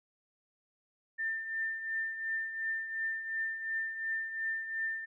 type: tone with tremolo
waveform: sine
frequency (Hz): 1794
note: A6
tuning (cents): +33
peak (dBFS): -30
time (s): 1.18-5.06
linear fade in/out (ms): 20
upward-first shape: triangle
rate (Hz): 2.8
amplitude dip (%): 65
effects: none